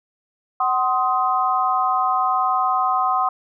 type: chord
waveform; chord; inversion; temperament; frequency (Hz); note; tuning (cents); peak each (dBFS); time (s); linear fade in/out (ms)
sine; C diminished; second; just; 753.5 / 1046.5 / 1255.8; Gb5 / C6 / Eb6; +31 / 0 / +16; -21; 0.6-3.29; 5
effects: none